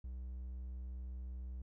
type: tone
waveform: triangle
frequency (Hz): 62.7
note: B1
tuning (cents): +27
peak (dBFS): -40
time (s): 0.04-1.62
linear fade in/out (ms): 5
effects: none